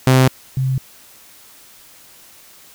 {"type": "tone pair in turn", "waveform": ["sawtooth", "sine"], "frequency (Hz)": [130, 131.59], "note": ["C3", "C3"], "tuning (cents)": [-11, 10], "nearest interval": "unison", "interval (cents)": 21, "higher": "second", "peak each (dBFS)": [-5, -15], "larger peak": "first", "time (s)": [[0.07, 0.28], [0.57, 0.78]], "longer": "neither", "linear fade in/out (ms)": 2, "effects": ["white hiss -45 dBFS RMS until 2.74 s"]}